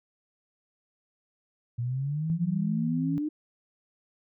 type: exponential sweep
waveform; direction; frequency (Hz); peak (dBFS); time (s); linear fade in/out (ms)
sine; up; 116.7 to 310.1; -27; 1.78-3.29; 10
type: tone with pitch glide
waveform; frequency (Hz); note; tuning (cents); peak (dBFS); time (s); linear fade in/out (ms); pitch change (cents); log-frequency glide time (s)
sine; 164.1 to 161.84; E3 to E3; -8 to -32; -28; 2.3-3.18; 0; -24; 2.86-3.05
effects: none